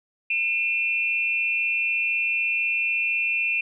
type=tone pair together; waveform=sine; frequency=2429 / 2673 Hz; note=D#7 / E7; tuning=-42 / +23 cents; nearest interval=major second; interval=165 cents; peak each=-24 dBFS; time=0.3-3.61 s; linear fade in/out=5 ms; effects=none